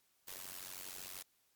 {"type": "noise with amplitude modulation", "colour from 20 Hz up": "white", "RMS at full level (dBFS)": -44, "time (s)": [0.27, 1.23], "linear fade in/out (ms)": 10, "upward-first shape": "sine", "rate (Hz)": 92.8, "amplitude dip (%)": 95, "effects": ["white hiss -75 dBFS RMS until 1.55 s", "MP3 96 kbps"]}